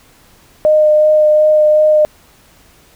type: tone with vibrato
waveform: sine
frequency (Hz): 611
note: D#5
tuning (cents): -32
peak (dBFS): -6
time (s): 0.65-2.05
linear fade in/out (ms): 0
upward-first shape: sine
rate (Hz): 2.7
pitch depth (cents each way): 11
effects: pink hiss -47 dBFS RMS until 2.95 s